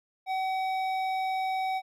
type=tone with hard clipping; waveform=triangle; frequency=758 Hz; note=F#5; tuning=42 cents sharp; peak=-29 dBFS; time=0.26-1.82 s; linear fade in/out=50 ms; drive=14 dB; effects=none